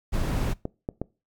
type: noise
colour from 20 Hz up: brown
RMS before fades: -25 dBFS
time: 0.12-0.54 s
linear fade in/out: 20 ms
type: clicks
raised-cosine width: 2 ms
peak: -15 dBFS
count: 3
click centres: 0.654 / 0.889 / 1.016 s
effects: noise-tail reverb RT60 0.3 s tail -23 dB re dry + MP3 96 kbps